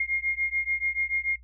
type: beating tone pair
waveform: sine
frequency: 2129 / 2135.9 Hz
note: C7 / C7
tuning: +30 / +35 cents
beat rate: 6.9 Hz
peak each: -28 / -28 dBFS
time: 0-1.36 s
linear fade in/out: 5 ms
effects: noise-tail reverb RT60 0.1 s tail -18 dB re dry + added 60 Hz sine -48 dBFS peak until 1.43 s